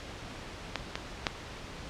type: clicks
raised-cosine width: 0.2 ms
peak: -12 / -14 / -8 dBFS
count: 3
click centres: 0.757 / 0.955 / 1.268 s
effects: pink hiss -43 dBFS RMS until 1.89 s + low-pass 5000 Hz 12 dB/octave